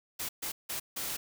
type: noise bursts at uneven times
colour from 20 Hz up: white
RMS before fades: -36 dBFS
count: 4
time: 0.19-0.29 / 0.42-0.52 / 0.69-0.8 / 0.96-1.17 s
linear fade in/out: 10 ms
effects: none